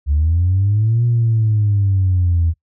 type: linear two-way sweep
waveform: sine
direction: up then down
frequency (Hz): 69.3 to 120 to 81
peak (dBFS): -11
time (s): 0.06-2.54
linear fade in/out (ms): 50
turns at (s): 1.05
effects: noise-tail reverb RT60 0.1 s tail -22 dB re dry + tanh soft clip ceiling -8 dBFS